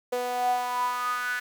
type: tone with high-pass filter sweep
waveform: sawtooth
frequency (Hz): 246.9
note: B3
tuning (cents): 0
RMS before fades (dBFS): -28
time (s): 0.12-1.4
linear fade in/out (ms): 10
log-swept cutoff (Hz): 540 to 1600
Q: 9.8
effects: 8-bit